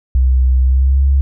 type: tone with pitch glide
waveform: sine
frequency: 64.1 to 68.3 Hz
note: C2 to C#2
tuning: -35 to -25 cents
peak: -8 dBFS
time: 0.15-1.21 s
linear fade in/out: 0 ms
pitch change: +110 cents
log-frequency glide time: 0.63-1.04 s
effects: none